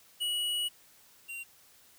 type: tone pair in turn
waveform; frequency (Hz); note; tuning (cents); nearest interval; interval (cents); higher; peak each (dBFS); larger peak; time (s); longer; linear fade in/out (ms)
square; 2925 / 2761; F#7 / F7; -21 / -20; minor second; 99; first; -30 / -39; first; 0.2-0.69 / 1.28-1.44; first; 20
effects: white hiss -60 dBFS RMS until 1.98 s